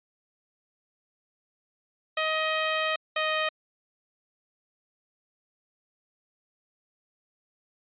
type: tone pair in turn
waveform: 10% pulse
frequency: 629 / 623.9 Hz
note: D#5 / D#5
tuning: +19 / +5 cents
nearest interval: unison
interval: 14 cents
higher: first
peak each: -16 dBFS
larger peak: neither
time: 2.17-2.96 / 3.16-3.49 s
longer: first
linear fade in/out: 5 ms
effects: resampled to 8000 Hz